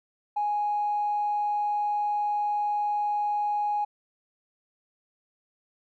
triangle tone with tanh clipping, 830.6 Hz, G#5, in tune, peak -24 dBFS, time 0.36-3.85 s, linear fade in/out 10 ms, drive 4 dB, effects none

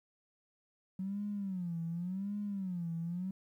triangle tone with vibrato, 185 Hz, F#3, in tune, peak -31 dBFS, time 0.99-3.31 s, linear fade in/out 5 ms, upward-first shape sine, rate 0.89 Hz, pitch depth 190 cents each way, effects tanh soft clip ceiling -33 dBFS + 12-bit

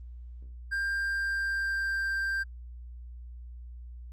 triangle tone with pitch glide, 1593 to 1579.3 Hz, G6 to G6, +27 to +12 cents, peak -26 dBFS, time 0.71-2.44 s, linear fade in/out 20 ms, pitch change -15 cents, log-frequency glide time 0.91-2 s, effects added 60 Hz sine -41 dBFS peak until 4.12 s + Opus 32 kbps

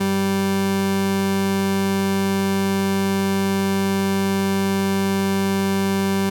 30% pulse tone pair together, 97.5 / 195 Hz, G2 / G3, -9 / -9 cents, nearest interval octave, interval 1200 cents, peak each -28 / -16 dBFS, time 0-6.3 s, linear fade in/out 10 ms, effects none

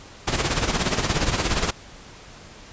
pink noise with tremolo, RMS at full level -20 dBFS, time 0.27-1.71 s, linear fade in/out 10 ms, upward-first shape sine, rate 17 Hz, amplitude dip 65%, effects pink hiss -44 dBFS RMS until 2.72 s + resampled to 16000 Hz

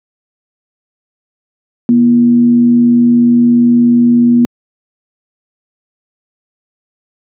sine tone with frequency modulation, 239.5 Hz, A#3, 47 cents sharp, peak -4 dBFS, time 1.89-4.45 s, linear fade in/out 0 ms, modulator 97 Hz, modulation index 0.24, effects high-pass 150 Hz 12 dB/octave

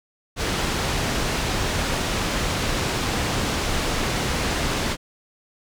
pink low-pass noise, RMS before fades -24 dBFS, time 0.36-4.97 s, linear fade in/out 50 ms, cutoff 6800 Hz, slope 12 dB/octave, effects none

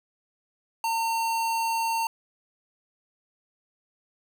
square tone, 910 Hz, A#5, 42 cents flat, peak -25 dBFS, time 0.84-2.07 s, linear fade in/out 2 ms, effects none

